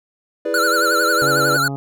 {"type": "chord", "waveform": "triangle", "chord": "E dominant seventh", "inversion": "none", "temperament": "equal", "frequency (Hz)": [329.6, 415.3, 493.9, 587.3], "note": ["E4", "G#4", "B4", "D5"], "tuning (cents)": [0, 0, 0, 0], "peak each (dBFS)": [-24, -24, -21, -22], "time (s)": [0.45, 1.57], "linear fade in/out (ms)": 5}
{"type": "tone with vibrato", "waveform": "square", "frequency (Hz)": 1408, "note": "F6", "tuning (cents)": 14, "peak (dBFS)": -16, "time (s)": [0.54, 1.68], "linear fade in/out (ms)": 2, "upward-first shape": "triangle", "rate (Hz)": 11, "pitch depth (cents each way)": 120}
{"type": "harmonic tone", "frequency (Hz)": 138.5, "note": "C#3", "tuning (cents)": -1, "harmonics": [1, 2, 3, 4, 5, 6, 7, 8, 9], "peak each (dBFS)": [-25, -28, -34, -41, -35, -36, -49, -50, -44], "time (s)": [1.22, 1.76], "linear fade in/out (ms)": 0}
{"effects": []}